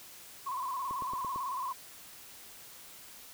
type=tone with vibrato; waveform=sine; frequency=1046.5 Hz; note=C6; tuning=in tune; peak=-33 dBFS; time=0.46-1.73 s; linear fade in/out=10 ms; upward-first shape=square; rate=18 Hz; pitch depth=74 cents each way
type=click train; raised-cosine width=2 ms; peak=-32 dBFS; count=5; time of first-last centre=0.91-1.36 s; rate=8.89 Hz
effects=white hiss -51 dBFS RMS until 3.33 s